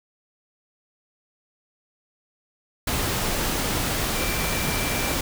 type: tone in noise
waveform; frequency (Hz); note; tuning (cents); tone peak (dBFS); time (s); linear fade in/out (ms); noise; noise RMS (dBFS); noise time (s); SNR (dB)
sine; 2349; D7; 0; -33; 4.15-5.14; 5; pink; -25; 2.87-5.21; -11
effects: none